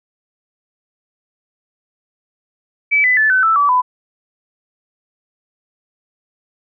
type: tone with pitch steps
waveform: sine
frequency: 2300 / 2002 / 1743.1 / 1517.4 / 1321 / 1150 / 1001.1 Hz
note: D7 / B6 / A6 / F#6 / E6 / D6 / B5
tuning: -37 / +23 / -17 / +43 / +3 / -37 / +23 cents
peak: -10 dBFS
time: 2.91-3.82 s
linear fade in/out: 20 ms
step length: 130 ms
effects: none